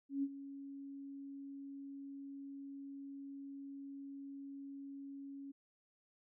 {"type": "tone with ADSR envelope", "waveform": "sine", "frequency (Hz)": 277.2, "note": "C#4", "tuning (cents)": 0, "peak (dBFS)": -32, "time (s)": [0.09, 5.52], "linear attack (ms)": 140, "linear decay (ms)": 49, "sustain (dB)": -14, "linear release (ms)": 12, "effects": []}